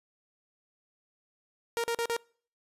sawtooth tone bursts, 466.2 Hz, A#4, in tune, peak -24 dBFS, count 4, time 1.77-2.165 s, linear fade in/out 0 ms, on 68 ms, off 41 ms, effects noise-tail reverb RT60 0.5 s tail -26 dB re dry + resampled to 32000 Hz

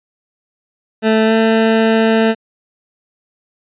20% pulse tone with pitch glide, 220 to 223.2 Hz, A3 to A3, 0 to +25 cents, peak -5 dBFS, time 1.02-2.35 s, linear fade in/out 50 ms, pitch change +25 cents, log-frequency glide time 1.25-1.33 s, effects resampled to 8000 Hz

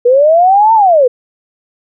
sine linear two-way sweep, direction up then down, 472 to 914 to 472 Hz, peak -4 dBFS, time 0.05-1.08 s, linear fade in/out 10 ms, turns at 0.74 s, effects none

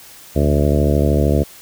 harmonic tone with a mistuned harmonic, 73 Hz, D2, 10 cents flat, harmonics 1 / 2 / 3 / 4 / 5 / 6 / 7 / 8 / 9, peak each -16 / -19 / -21 / -22 / -23 / -24 / -24 / -25 / -26 dBFS, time 0.35-1.44 s, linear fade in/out 20 ms, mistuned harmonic 1, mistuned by +73 cents, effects white hiss -41 dBFS RMS until 1.61 s

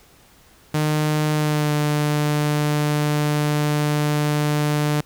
sawtooth tone with pitch glide, 152.3 to 148.91 Hz, D#3 to D3, -37 to +24 cents, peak -14 dBFS, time 0.74-5.01 s, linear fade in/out 5 ms, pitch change -39 cents, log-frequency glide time 1.33-1.72 s, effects pink hiss -52 dBFS RMS until 5.05 s

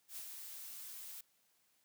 blue noise with ADSR envelope, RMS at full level -45 dBFS, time 0.08-1.21 s, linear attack 89 ms, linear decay 66 ms, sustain -4 dB, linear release 5 ms, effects white hiss -75 dBFS RMS until 1.84 s + high-pass 80 Hz 12 dB/octave

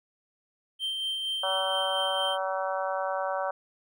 triangle tone with tremolo, 3136 Hz, G7, in tune, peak -26 dBFS, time 0.79-2.38 s, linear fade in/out 50 ms, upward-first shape sine, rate 4.3 Hz, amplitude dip 30%
harmonic tone, 190 Hz, F#3, 46 cents sharp, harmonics 3 / 4 / 5 / 6 / 7 / 8, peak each -31 / -33 / -35 / -37 / -38 / -39 dBFS, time 1.43-3.51 s, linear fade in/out 5 ms
effects none

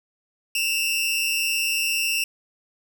sawtooth tone pair together, 2637 / 2795 Hz, E7 / F7, 0 / +1 cents, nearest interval minor second, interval 101 cents, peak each -21 dBFS, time 0.55-2.24 s, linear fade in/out 2 ms, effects none

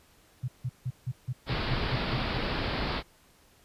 sine tone bursts, 126.1 Hz, B2, 36 cents sharp, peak -28 dBFS, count 10, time 0.43-2.39 s, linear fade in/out 10 ms, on 52 ms, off 160 ms
pink low-pass noise, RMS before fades -31 dBFS, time 1.46-3.03 s, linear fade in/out 50 ms, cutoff 4900 Hz, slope 96 dB/octave
effects pink hiss -61 dBFS RMS until 3.64 s + resampled to 32000 Hz

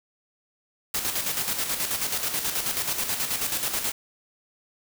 white noise with tremolo, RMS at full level -26 dBFS, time 0.94-3.92 s, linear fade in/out 5 ms, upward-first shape square, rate 9.3 Hz, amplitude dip 50%, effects none

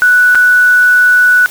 sine tone with dropouts, 1480 Hz, F#6, in tune, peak -4 dBFS, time 0.02-1.46 s, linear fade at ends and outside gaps 0 ms, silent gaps 0.348-0.354 s, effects white hiss -29 dBFS RMS until 1.5 s

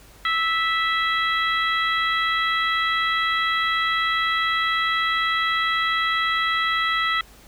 harmonic tone, 656 Hz, E5, 9 cents flat, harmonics 2 / 3 / 4 / 5 / 6, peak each -23 / -23 / -35 / -28 / -32 dBFS, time 0.25-7.21 s, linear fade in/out 2 ms, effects added 50 Hz sine -50 dBFS peak until 7.47 s + pink hiss -50 dBFS RMS until 7.47 s

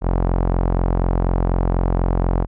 sawtooth tone with low-pass filter, 44.11 Hz, F1, 18 cents sharp, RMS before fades -18 dBFS, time 0.01-2.47 s, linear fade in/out 50 ms, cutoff 900 Hz, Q 1.4, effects none

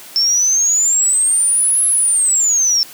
sine exponential two-way sweep, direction up then down, 5350 to 11000 to 5350 Hz, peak -11 dBFS, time 0.16-2.83 s, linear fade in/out 0 ms, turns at 1.87 s, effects white hiss -37 dBFS RMS until 2.93 s + high-pass 150 Hz 12 dB/octave

